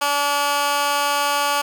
15% pulse tone with high-pass filter, 287.1 Hz, D4, 39 cents flat, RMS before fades -20 dBFS, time 0.01-1.62 s, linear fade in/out 10 ms, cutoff 990 Hz, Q 1, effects none

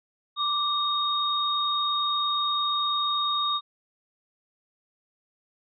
sine tone pair together, 1174.7 / 3723 Hz, D6 / A#7, 0 / -3 cents, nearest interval octave + minor sixth, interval 1997 cents, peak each -26 dBFS, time 0.36-3.61 s, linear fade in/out 50 ms, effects none

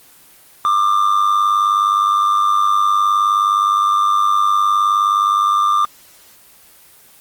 triangle tone with amplitude modulation, 1193 Hz, D6, 27 cents sharp, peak -7 dBFS, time 0.65-5.85 s, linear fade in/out 0 ms, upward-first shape sine, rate 99.4 Hz, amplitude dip 65%, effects white hiss -46 dBFS RMS until 7.2 s + Opus 24 kbps

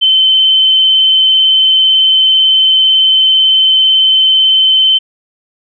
sine tone with vibrato, 3075 Hz, G7, 34 cents flat, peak -5 dBFS, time 0.01-4.99 s, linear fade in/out 20 ms, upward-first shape square, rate 18 Hz, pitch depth 8 cents each way, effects none

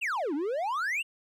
triangle exponential two-way sweep, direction down then up, 2919 to 270 to 2919 Hz, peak -26 dBFS, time 0.01-1.03 s, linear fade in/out 20 ms, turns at 0.34 s, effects none

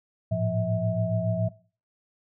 sine tone cluster, 106.8 / 113.9 / 174.8 / 646 Hz, G#2 / A#2 / F3 / E5, +49 / -40 / +2 / -35 cents, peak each -29 dBFS, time 0.31-1.49 s, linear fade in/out 10 ms, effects noise-tail reverb RT60 0.4 s tail -20 dB re dry

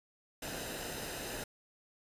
pink noise with comb filter, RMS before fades -41 dBFS, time 0.42-1.44 s, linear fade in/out 5 ms, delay 0.89 ms, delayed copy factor -0.55, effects resampled to 32000 Hz

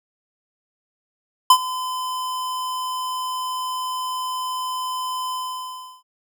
square tone with ADSR envelope, 1019 Hz, C6, 46 cents flat, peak -7 dBFS, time 1.5-6.03 s, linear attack 4 ms, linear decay 69 ms, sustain -18 dB, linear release 710 ms, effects none

